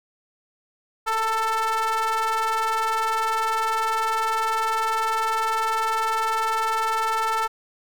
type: ring-modulated tone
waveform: square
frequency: 220 Hz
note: A3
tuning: in tune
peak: -19 dBFS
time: 1.06-7.48 s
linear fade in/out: 20 ms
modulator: 1110 Hz
effects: none